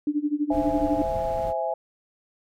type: tone with tremolo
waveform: sine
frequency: 295.4 Hz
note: D4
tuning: 10 cents sharp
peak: -19 dBFS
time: 0.07-1.02 s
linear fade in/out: 2 ms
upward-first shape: sine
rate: 12 Hz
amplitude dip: 90%
type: chord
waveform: sine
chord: C augmented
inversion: none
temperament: equal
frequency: 523.3 / 659.3 / 830.6 Hz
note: C5 / E5 / G#5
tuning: 0 / 0 / 0 cents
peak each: -30 / -27 / -29 dBFS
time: 0.5-1.74 s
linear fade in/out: 5 ms
type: noise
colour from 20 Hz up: brown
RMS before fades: -35 dBFS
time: 0.5-1.54 s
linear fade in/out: 50 ms
effects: none